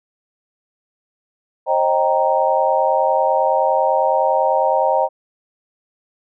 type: chord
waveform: sine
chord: C minor seventh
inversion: none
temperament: equal with one note detuned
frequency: 532.4 / 622.3 / 784 / 932.3 Hz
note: C5 / Eb5 / G5 / Bb5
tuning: +30 / 0 / 0 / 0 cents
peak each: -19 dBFS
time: 1.66-5.09 s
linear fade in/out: 50 ms
effects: none